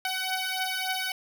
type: beating tone pair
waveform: 10% pulse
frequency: 750 / 753.5 Hz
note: F#5 / F#5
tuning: +23 / +31 cents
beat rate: 3.5 Hz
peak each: -24 / -22 dBFS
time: 0.05-1.12 s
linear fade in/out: 2 ms
effects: none